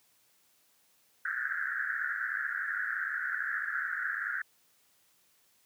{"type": "band-pass noise", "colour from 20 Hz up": "white", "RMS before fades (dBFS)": -34, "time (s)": [1.25, 4.42], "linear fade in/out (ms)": 5, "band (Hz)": [1400, 1800], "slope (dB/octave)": 96, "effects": ["white hiss -68 dBFS RMS until 5.65 s", "high-pass 80 Hz 12 dB/octave"]}